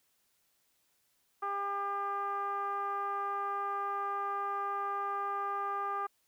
10% pulse tone with low-pass filter, 400.4 Hz, G4, 37 cents sharp, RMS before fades -35 dBFS, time 1.42-6.07 s, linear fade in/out 10 ms, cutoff 1100 Hz, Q 5.8, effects white hiss -74 dBFS RMS until 6.27 s

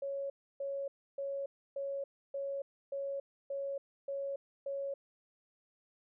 sine tone bursts, 554.4 Hz, C#5, in tune, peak -35 dBFS, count 9, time 0.02-4.94 s, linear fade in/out 5 ms, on 280 ms, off 300 ms, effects none

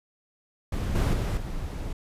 brown noise with level steps, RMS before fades -28 / -22 / -26 / -33 dBFS, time 0.72-1.93 s, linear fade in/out 5 ms, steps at 0.95 / 1.13 / 1.37 s, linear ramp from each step 5 ms, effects resampled to 32000 Hz

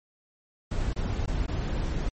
brown noise with dropouts, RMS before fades -28 dBFS, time 0.71-2.09 s, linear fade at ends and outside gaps 5 ms, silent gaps 0.932-0.961 / 1.26-1.277 / 1.464-1.48 s, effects MP3 32 kbps

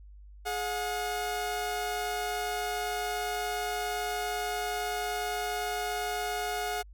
sawtooth tone pair together, 419.8 / 722.1 Hz, G#4 / F#5, +19 / -42 cents, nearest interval major sixth, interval 939 cents, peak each -32 / -28 dBFS, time 0.45-6.83 s, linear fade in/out 20 ms, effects added 50 Hz sine -47 dBFS peak until 6.93 s

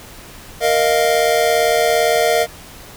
square chord, Bb suspended fourth, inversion none, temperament just, 466.2 / 621.6 / 699.2 Hz, Bb4 / Eb5 / F5, 0 / -2 / +2 cents, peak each -18 dBFS, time 0.6-2.47 s, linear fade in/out 50 ms, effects pink hiss -38 dBFS RMS until 2.96 s

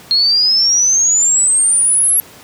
sine exponential sweep, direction up, 4235 to 11380 Hz, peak -9 dBFS, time 0.11-2.2 s, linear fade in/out 0 ms, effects pink hiss -39 dBFS RMS until 2.43 s + high-pass 100 Hz 12 dB/octave

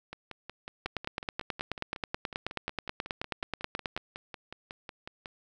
two click trains, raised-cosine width 0.3 ms, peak -15 / -24 dBFS, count 30 / 29, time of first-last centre 0.86-3.965 / 0.13-5.258 s, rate 9.34 / 5.46 Hz, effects none

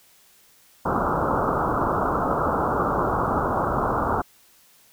white low-pass noise, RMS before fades -23 dBFS, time 0.85-4.22 s, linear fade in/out 10 ms, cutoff 1400 Hz, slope 96 dB/octave, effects white hiss -56 dBFS RMS until 4.92 s

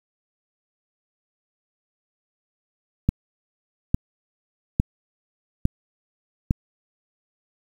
click train, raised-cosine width 5 ms, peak -5 dBFS, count 5, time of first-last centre 3.09-6.509 s, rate 1.17 Hz, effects 7-bit

